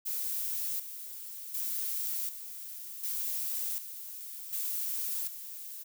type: noise with tremolo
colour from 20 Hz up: violet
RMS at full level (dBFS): -34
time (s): 0.05-5.84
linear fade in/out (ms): 20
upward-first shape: square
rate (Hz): 0.67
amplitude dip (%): 65
effects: none